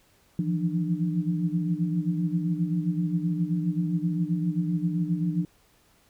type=tone cluster; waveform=sine; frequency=158.8 / 170 / 177.6 / 300.1 Hz; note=D#3 / F3 / F3 / D4; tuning=+36 / -46 / +29 / +38 cents; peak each=-33 / -26 / -30 / -32 dBFS; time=0.39-5.45 s; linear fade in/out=2 ms; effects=pink hiss -62 dBFS RMS until 6.09 s